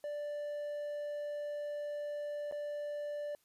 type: tone with dropouts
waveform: triangle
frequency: 587.3 Hz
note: D5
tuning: in tune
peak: -35 dBFS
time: 0.04-3.35 s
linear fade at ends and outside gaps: 1 ms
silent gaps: 2.513-2.523 s
effects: white hiss -73 dBFS RMS until 3.44 s + resampled to 32000 Hz